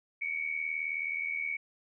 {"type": "tone pair together", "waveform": "sine", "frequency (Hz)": [2228, 2307], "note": ["C#7", "D7"], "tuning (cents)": [8, -31], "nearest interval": "minor second", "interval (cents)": 61, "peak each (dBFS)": [-33, -36], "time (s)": [0.21, 1.57], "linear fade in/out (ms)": 10, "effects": []}